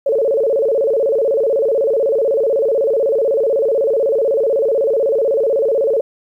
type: tone with vibrato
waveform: sine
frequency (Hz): 497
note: B4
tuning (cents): +11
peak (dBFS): -12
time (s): 0.06-6.01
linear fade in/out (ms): 5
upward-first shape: square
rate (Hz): 16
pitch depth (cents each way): 190
effects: 9-bit